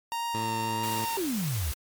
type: tone with vibrato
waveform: 45% pulse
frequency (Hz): 927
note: A#5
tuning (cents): -10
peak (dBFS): -29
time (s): 0.12-1.17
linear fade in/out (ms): 0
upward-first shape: triangle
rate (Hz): 1.7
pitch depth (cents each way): 18
type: tone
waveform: 15% pulse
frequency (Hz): 111.7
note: A2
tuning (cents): +27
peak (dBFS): -26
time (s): 0.34-1.05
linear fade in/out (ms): 5
type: noise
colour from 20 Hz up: white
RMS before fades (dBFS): -37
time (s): 0.83-1.74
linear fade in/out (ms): 5
type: exponential sweep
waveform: sine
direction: down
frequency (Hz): 407.9 to 66.2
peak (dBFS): -27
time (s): 1.17-1.72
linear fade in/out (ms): 5
effects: MP3 96 kbps